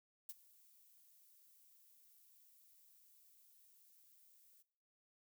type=noise with ADSR envelope; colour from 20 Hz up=violet; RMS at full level=-45 dBFS; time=0.29-4.63 s; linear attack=4 ms; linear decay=33 ms; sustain=-23 dB; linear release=17 ms; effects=noise-tail reverb RT60 0.6 s tail -19 dB re dry